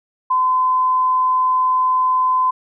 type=tone; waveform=sine; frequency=1022 Hz; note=C6; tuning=41 cents flat; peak=-13 dBFS; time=0.3-2.51 s; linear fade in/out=10 ms; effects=none

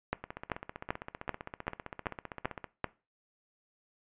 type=two click trains; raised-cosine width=0.5 ms; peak=-15 / -24 dBFS; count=8 / 38; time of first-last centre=0.13-2.843 / 0.24-2.643 s; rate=2.58 / 15.4 Hz; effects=noise-tail reverb RT60 0.3 s tail -19 dB re dry + resampled to 8000 Hz

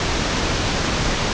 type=low-pass noise; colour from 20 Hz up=pink; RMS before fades=-21 dBFS; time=0-1.33 s; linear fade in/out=2 ms; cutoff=6700 Hz; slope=48 dB/octave; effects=none

